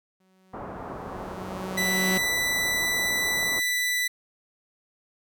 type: tone with exponential growth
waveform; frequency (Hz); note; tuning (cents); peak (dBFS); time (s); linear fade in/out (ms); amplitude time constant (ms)
sawtooth; 187.7; F#3; +25; -19; 0.2-2.18; 5; 430
type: low-pass noise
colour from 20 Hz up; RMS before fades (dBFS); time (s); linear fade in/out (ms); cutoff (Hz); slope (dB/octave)
white; -37; 0.53-3.6; 10; 1100; 24
type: tone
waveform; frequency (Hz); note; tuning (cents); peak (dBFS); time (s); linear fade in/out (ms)
sawtooth; 1981; B6; +5; -20; 1.77-4.08; 10
effects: none